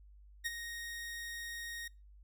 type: tone with ADSR envelope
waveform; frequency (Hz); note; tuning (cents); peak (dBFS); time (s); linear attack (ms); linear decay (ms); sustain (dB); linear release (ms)
sawtooth; 1866; A#6; +1; -29; 0.44-1.88; 22; 28; -9; 6
effects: noise-tail reverb RT60 0.3 s tail -26 dB re dry + added 50 Hz sine -55 dBFS peak until 2.23 s